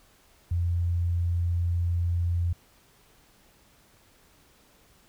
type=tone; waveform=sine; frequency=86.4 Hz; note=F2; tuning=18 cents flat; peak=-23 dBFS; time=0.51-2.53 s; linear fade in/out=5 ms; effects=pink hiss -60 dBFS RMS until 5.08 s